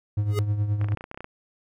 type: tone with tremolo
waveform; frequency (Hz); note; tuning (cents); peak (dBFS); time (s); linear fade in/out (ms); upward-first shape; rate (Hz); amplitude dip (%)
triangle; 103.83; G#2; 0; -17; 0.17-0.95; 5; triangle; 9.5; 65
type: tone with exponential growth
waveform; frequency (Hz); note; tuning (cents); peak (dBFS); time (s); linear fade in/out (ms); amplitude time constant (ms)
square; 415.3; G#4; 0; -23; 0.26-0.39; 1; 27
type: clicks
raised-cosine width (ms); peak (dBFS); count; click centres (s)
0.5; -22; 12; 0.814 / 0.844 / 0.886 / 0.921 / 0.973 / 1.009 / 1.041 / 1.114 / 1.145 / 1.175 / 1.206 / 1.244
effects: none